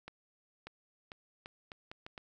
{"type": "accelerating click train", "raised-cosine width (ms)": 0.3, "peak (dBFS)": -29, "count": 8, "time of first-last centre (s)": [0.08, 2.178], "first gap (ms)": 590, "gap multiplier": 0.76, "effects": []}